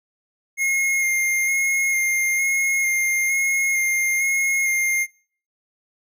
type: tone with vibrato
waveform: square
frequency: 2137 Hz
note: C7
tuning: 36 cents sharp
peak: -19 dBFS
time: 0.57-5.07 s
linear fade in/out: 50 ms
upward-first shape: square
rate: 1.1 Hz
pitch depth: 16 cents each way
effects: noise-tail reverb RT60 0.5 s tail -24 dB re dry